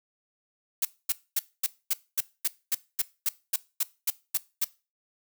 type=noise bursts; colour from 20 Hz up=blue; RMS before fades=-25 dBFS; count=15; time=0.82-4.645 s; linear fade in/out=5 ms; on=31 ms; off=240 ms; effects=noise-tail reverb RT60 0.3 s tail -20 dB re dry